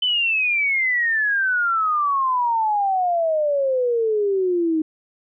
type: exponential sweep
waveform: sine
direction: down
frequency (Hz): 3053 to 310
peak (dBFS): -17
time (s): 0.02-4.82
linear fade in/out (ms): 5
effects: none